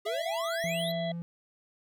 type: exponential sweep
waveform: square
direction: up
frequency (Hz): 398.9 to 4186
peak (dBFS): -35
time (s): 0.05-0.92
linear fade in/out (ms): 10
type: harmonic tone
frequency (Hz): 665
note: E5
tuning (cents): +15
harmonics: 1 / 3 / 5 / 6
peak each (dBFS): -31 / -43 / -42 / -49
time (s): 0.06-1.12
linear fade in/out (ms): 5
type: tone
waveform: triangle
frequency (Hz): 170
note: F3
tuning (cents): -46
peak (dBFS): -32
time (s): 0.64-1.22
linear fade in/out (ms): 0
effects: none